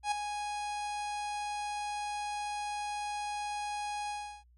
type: tone with ADSR envelope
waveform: 45% pulse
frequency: 829 Hz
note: G#5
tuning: 3 cents flat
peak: -26 dBFS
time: 0.03-4.44 s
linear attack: 87 ms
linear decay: 6 ms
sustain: -8 dB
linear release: 350 ms
effects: added 60 Hz sine -59 dBFS peak until 4.57 s + MP3 48 kbps